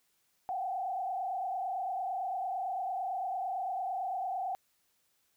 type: tone with frequency modulation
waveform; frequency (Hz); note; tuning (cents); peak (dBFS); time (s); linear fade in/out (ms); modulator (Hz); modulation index
sine; 750; F#5; +23; -32; 0.49-4.55; 0; 28.9; 1.4
effects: white hiss -74 dBFS RMS until 5.36 s